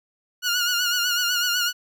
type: tone with vibrato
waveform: 15% pulse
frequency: 1438 Hz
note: F#6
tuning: 50 cents flat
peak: -14 dBFS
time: 0.42-1.73 s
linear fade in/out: 50 ms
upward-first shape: sine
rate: 8 Hz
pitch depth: 52 cents each way
effects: none